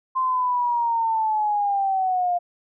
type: linear sweep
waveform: sine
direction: down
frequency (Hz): 1046 to 698.5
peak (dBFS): -19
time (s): 0.15-2.39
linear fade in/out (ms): 20
effects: none